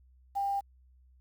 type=tone with quantisation; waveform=sine; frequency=796 Hz; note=G5; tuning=26 cents sharp; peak=-28 dBFS; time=0.35-0.61 s; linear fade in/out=20 ms; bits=9; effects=added 63 Hz sine -58 dBFS peak until 1.2 s

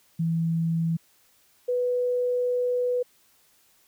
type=tone pair in turn; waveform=sine; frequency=164.81 / 493.9 Hz; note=E3 / B4; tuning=0 / 0 cents; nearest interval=octave + perfect fifth; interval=1900 cents; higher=second; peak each=-22 dBFS; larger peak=neither; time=0.19-0.97 / 1.68-3.03 s; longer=second; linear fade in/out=10 ms; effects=white hiss -62 dBFS RMS until 3.87 s

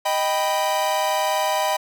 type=chord; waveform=45% pulse; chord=Eb augmented; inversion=none; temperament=equal; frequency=622.3 / 784 / 987.8 Hz; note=Eb5 / G5 / B5; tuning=0 / 0 / 0 cents; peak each=-24 dBFS; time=0.05-1.77 s; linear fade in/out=10 ms; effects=none

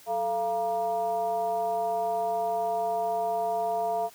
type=tone with frequency modulation; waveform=sine; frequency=690 Hz; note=F5; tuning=21 cents flat; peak=-25 dBFS; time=0.06-4.1 s; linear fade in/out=50 ms; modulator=252 Hz; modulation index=0.78; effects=white hiss -53 dBFS RMS until 4.14 s

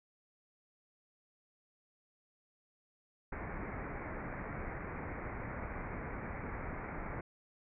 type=low-pass noise; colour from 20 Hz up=pink; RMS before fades=-42 dBFS; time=3.32-7.21 s; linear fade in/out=5 ms; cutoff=2300 Hz; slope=96 dB/octave; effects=none

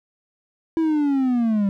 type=linear sweep; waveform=triangle; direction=down; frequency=329.6 to 194.3 Hz; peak=-15 dBFS; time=0.77-1.69 s; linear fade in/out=0 ms; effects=none

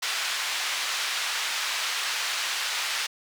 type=band-pass noise; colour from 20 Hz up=white; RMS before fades=-29 dBFS; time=0.02-3.07 s; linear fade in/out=10 ms; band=1100 to 4400 Hz; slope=12 dB/octave; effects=none

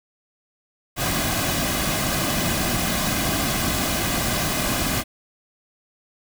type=noise with comb filter; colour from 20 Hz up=pink; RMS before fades=-23 dBFS; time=0.96-5.04 s; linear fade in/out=50 ms; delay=2.2 ms; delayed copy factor=-0.55; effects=none

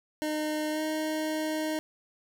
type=tone with pitch glide; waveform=25% pulse; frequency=306.2 to 311.2 Hz; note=D#4 to D#4; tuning=-28 to 0 cents; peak=-25 dBFS; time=0.22-1.79 s; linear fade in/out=0 ms; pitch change=+28 cents; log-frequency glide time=0.71-0.81 s; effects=none

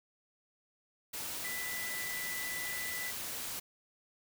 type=tone in noise; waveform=sine; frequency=1987 Hz; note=B6; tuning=10 cents sharp; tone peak=-39 dBFS; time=1.44-3.11 s; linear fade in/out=10 ms; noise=white; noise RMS=-40 dBFS; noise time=1.13-3.6 s; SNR=-2 dB; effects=none

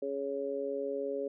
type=harmonic tone; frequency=139.2 Hz; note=C#3; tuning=8 cents sharp; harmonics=2 / 3 / 4; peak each=-41 / -35 / -36 dBFS; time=0.02-1.28 s; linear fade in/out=5 ms; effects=none

